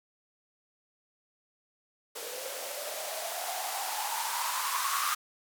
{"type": "noise with band-pass filter sweep", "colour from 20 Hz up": "violet", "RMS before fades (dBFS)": -34, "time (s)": [2.15, 5.15], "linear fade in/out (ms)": 10, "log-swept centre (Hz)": [470, 1200], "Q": 8.2, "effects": []}